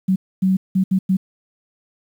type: tone bursts at uneven times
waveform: sine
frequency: 188.8 Hz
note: F#3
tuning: 35 cents sharp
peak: -13 dBFS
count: 5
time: 0.08-0.16 / 0.42-0.57 / 0.75-0.84 / 0.91-0.99 / 1.09-1.17 s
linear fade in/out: 10 ms
effects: 8-bit